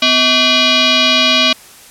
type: tone with frequency modulation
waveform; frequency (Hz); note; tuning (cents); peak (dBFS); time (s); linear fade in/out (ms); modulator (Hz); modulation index
sine; 253.5; B3; +45; -8; 0.02-1.53; 5; 892; 4.7
effects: white hiss -39 dBFS RMS until 1.9 s + low-pass 12000 Hz 12 dB/octave